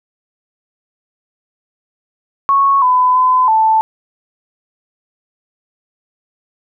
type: tone with pitch steps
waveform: sine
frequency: 1104 / 1005 / 1015 / 881 Hz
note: C#6 / B5 / B5 / A5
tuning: -7 / +30 / +47 / +2 cents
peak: -8 dBFS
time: 2.49-3.81 s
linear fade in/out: 0 ms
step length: 330 ms
effects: none